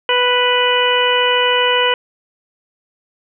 harmonic tone, 493.9 Hz, B4, in tune, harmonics 1 / 2 / 3 / 4 / 5 / 6, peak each -17 / -18 / -21 / -22 / -22 / -17 dBFS, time 0.09-1.94 s, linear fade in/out 2 ms, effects none

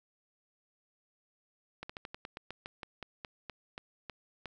slowing click train, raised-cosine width 0.3 ms, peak -25 dBFS, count 16, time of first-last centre 1.83-4.457 s, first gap 65 ms, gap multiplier 1.13, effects none

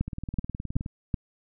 two click trains, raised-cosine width 5 ms, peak -13 / -21 dBFS, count 4 / 16, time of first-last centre 0.01-1.142 / 0.08-0.861 s, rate 2.65 / 19.2 Hz, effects none

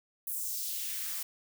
blue noise with high-pass filter sweep, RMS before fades -36 dBFS, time 0.27-1.23 s, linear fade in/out 5 ms, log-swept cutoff 11000 to 860 Hz, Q 1.4, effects none

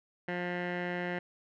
15% pulse tone with low-pass filter, 177.2 Hz, F3, 25 cents sharp, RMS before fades -35 dBFS, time 0.28-1.19 s, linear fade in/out 5 ms, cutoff 2100 Hz, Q 3.3, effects none

